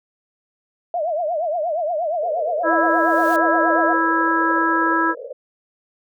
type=tone with vibrato; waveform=sine; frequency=652 Hz; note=E5; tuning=19 cents flat; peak=-19 dBFS; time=0.94-3.93 s; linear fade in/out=2 ms; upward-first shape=triangle; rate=8.5 Hz; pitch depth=200 cents each way
type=band-pass noise; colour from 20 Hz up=white; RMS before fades=-32 dBFS; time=2.22-5.33 s; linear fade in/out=10 ms; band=470 to 570 Hz; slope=96 dB/octave
type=harmonic tone; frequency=328.7 Hz; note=E4; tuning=5 cents flat; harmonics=1 / 3 / 4 / 5; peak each=-21 / -21 / -21 / -21 dBFS; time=2.63-5.15 s; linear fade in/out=50 ms
type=noise with exponential growth; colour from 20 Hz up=white; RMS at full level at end=-36 dBFS; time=2.67-3.36 s; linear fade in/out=0 ms; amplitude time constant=150 ms
effects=none